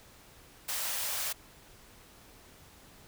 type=high-pass noise; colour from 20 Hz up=white; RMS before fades=-34 dBFS; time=0.68-1.33 s; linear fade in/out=10 ms; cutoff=490 Hz; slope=96 dB/octave; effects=pink hiss -56 dBFS RMS until 3.07 s